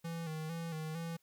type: tone with vibrato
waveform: square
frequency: 161.8 Hz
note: E3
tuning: 32 cents flat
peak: -39 dBFS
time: 0.04-1.17 s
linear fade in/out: 10 ms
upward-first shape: square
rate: 2.2 Hz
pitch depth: 51 cents each way
effects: white hiss -75 dBFS RMS until 1.22 s